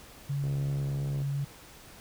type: tone with vibrato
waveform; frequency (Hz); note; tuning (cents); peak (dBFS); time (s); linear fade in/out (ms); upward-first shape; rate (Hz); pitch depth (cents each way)
sine; 140; C#3; +18; -28; 0.29-1.45; 10; sine; 2.9; 9
type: click train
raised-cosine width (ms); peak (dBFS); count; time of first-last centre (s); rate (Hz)
2; -30; 55; 0.44-1.218; 69.4
effects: pink hiss -51 dBFS RMS until 2 s